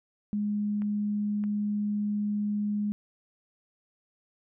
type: tone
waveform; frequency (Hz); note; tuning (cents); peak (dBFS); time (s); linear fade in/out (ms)
sine; 207.5; G#3; -1; -26; 0.33-2.92; 0
type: clicks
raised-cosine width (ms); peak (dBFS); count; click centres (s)
0.5; -33; 2; 0.82 / 1.439
effects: none